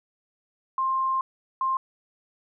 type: tone bursts at uneven times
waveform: sine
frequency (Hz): 1056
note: C6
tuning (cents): +16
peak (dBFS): -22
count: 2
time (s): 0.78-1.21 / 1.61-1.77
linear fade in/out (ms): 2
effects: none